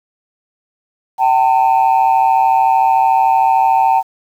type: tone pair together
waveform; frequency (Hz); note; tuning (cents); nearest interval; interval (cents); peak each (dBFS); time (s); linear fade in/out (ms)
sine; 769 / 902.5; G5 / A5; -33 / +44; minor third; 277; -10; 1.18-4.03; 50
effects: tanh soft clip ceiling -5 dBFS + 7-bit